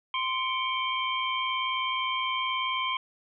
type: tone cluster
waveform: sine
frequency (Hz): 1040 / 2222 / 2341 / 3148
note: C6 / C#7 / D7 / G7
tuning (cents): -11 / +4 / -6 / +7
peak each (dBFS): -29 / -35 / -37 / -32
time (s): 0.14-2.97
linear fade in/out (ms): 2
effects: none